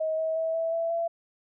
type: tone with pitch steps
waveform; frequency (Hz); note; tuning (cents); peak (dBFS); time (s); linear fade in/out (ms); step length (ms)
sine; 633 / 640.7 / 648.5 / 656.5 / 664.5 / 672.6; D#5 / E5 / E5 / E5 / E5 / E5; +30 / -49 / -28 / -7 / +14 / +35; -25; 0-1.08; 10; 180
effects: none